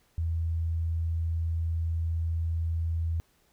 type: tone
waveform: sine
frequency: 82.41 Hz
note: E2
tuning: in tune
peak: -26 dBFS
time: 0.18-3.2 s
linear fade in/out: 0 ms
effects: pink hiss -67 dBFS RMS until 3.52 s